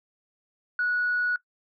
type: tone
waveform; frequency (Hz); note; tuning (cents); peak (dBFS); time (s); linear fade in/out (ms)
sine; 1465; F#6; -18; -22; 0.79-1.36; 2
effects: noise-tail reverb RT60 0.1 s tail -19 dB re dry + tanh soft clip ceiling -18 dBFS